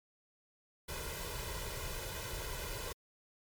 pink noise with comb filter, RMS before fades -41 dBFS, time 0.88-2.93 s, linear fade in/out 10 ms, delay 2 ms, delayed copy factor +0.75, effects MP3 96 kbps

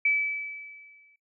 sine tone with exponential decay, 2302 Hz, D7, 35 cents flat, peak -19 dBFS, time 0.05-1.16 s, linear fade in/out 5 ms, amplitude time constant 240 ms, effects noise-tail reverb RT60 0.2 s tail -24 dB re dry

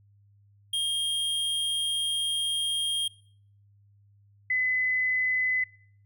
square / sine tone pair in turn, 3228 / 2017 Hz, G#7 / B6, -50 / +36 cents, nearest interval minor sixth, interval 814 cents, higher first, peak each -26 / -23 dBFS, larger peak second, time 0.73-3.08 / 4.5-5.64 s, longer first, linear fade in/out 5 ms, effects noise-tail reverb RT60 0.6 s tail -23 dB re dry + added 101 Hz sine -57 dBFS peak until 6.05 s

